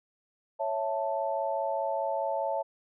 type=chord; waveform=sine; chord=A major; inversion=first; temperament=equal; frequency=554.4 / 659.3 / 880 Hz; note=C#5 / E5 / A5; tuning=0 / 0 / 0 cents; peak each=-32 dBFS; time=0.59-2.63 s; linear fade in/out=20 ms; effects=none